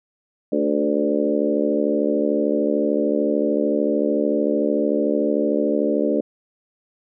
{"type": "harmonic tone with a mistuned harmonic", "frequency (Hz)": 73.42, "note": "D2", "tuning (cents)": 0, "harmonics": [3, 4, 5, 6, 7, 8], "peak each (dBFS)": [-25, -22, -26, -25, -25, -25], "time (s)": [0.52, 6.21], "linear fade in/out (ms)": 5, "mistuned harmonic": 6, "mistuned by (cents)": -18, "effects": []}